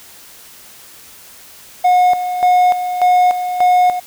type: tone with tremolo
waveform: triangle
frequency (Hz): 724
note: F#5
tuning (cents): -38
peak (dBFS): -6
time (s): 1.84-4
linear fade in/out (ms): 10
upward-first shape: square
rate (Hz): 1.7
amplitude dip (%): 65
effects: white hiss -40 dBFS RMS until 4.06 s